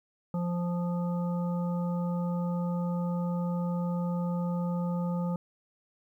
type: harmonic tone with a mistuned harmonic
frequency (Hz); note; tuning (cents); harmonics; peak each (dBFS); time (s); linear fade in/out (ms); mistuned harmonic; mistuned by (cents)
174.61; F3; 0; 1 / 3 / 5 / 7; -28 / -38 / -42 / -45; 0.34-5.36; 2; 7; +15
effects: 11-bit